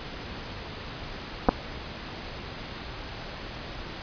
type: clicks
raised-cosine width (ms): 1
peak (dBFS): -4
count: 2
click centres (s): 1.487 / 1.491
effects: pink hiss -38 dBFS RMS until 4.02 s + resampled to 11025 Hz